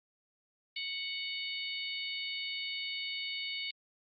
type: harmonic tone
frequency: 740 Hz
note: F#5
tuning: in tune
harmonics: 3 / 4 / 5 / 6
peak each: -40 / -41 / -42 / -43 dBFS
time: 0.76-3.71 s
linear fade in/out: 5 ms
effects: Opus 32 kbps